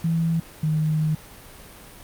sine tone pair in turn, 164.81 / 155.26 Hz, E3 / D#3, 0 / -3 cents, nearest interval minor second, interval 103 cents, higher first, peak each -19 dBFS, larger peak neither, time 0.04-0.4 / 0.63-1.15 s, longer second, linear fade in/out 5 ms, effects pink hiss -44 dBFS RMS until 2.03 s + Opus 48 kbps

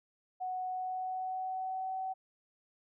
sine tone with pitch glide, 740 to 757.3 Hz, F#5 to F#5, 0 to +40 cents, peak -34 dBFS, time 0.4-2.14 s, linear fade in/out 20 ms, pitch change +40 cents, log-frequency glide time 0.69-1.95 s, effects none

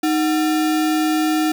sine tone with sample-and-hold, 311.1 Hz, D#4, in tune, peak -15 dBFS, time 0.03-1.52 s, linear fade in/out 5 ms, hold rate 1050 Hz, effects none

